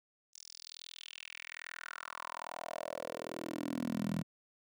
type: tone with high-pass filter sweep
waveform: 10% pulse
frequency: 41.2 Hz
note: E1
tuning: in tune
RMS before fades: -42 dBFS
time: 0.33-4.23 s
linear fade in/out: 20 ms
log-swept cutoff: 6100 to 170 Hz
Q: 3.8
effects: none